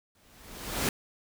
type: noise with exponential growth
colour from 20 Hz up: pink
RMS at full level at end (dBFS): -26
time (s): 0.15-0.89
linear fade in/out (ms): 2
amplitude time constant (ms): 160
effects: none